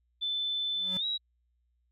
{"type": "tone with pitch glide", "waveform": "sine", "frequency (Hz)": [3520, 3861], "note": ["A7", "B7"], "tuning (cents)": [0, -40], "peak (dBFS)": -29, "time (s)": [0.21, 1.18], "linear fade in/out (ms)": 20, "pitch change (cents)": 160, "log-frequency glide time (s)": [0.99, 1.05]}
{"type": "tone with exponential growth", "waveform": "square", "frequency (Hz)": 185, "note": "F#3", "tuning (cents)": 0, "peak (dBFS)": -35, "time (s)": [0.7, 0.97], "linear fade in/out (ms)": 0, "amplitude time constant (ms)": 58}
{"effects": ["added 60 Hz sine -70 dBFS peak until 1.91 s", "AAC 64 kbps"]}